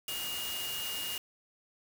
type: tone in noise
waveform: sine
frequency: 2853 Hz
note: F7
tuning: 36 cents sharp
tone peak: -37 dBFS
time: 0.08-1.18 s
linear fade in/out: 2 ms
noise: white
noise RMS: -39 dBFS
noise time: 0.08-1.18 s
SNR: -1 dB
effects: none